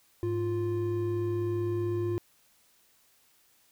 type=tone pair together; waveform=triangle; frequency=104.48 / 349.2 Hz; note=G#2 / F4; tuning=+11 / 0 cents; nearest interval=octave + major sixth; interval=2089 cents; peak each=-30 / -27 dBFS; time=0.23-2.18 s; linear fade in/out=0 ms; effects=white hiss -65 dBFS RMS until 3.71 s